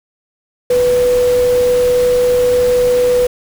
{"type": "tone in noise", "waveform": "sine", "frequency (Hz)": 493.9, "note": "B4", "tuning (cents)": 0, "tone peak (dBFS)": -9, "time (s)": [0.7, 3.27], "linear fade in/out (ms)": 5, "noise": "pink", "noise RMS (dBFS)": -26, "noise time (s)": [0.7, 3.27], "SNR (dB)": 14, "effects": []}